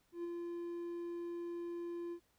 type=tone with ADSR envelope; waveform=triangle; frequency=344.2 Hz; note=F4; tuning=25 cents flat; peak=-35 dBFS; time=0.12-2.2 s; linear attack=120 ms; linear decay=19 ms; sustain=-3 dB; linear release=76 ms; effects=pink hiss -75 dBFS RMS until 2.38 s